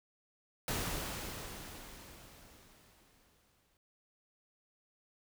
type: noise with exponential decay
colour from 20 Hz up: pink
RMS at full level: -35 dBFS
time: 0.68-3.77 s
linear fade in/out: 1 ms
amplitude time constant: 670 ms
effects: none